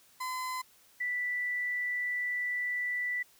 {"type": "tone pair in turn", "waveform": ["35% pulse", "sine"], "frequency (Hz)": [1020, 1971.6], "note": ["C6", "B6"], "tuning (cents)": [-44, -3], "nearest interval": "major seventh", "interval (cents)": 1141, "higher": "second", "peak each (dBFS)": [-32, -30], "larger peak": "second", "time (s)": [[0.2, 0.62], [1, 3.23]], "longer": "second", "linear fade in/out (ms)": 10, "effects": ["white hiss -62 dBFS RMS until 3.39 s"]}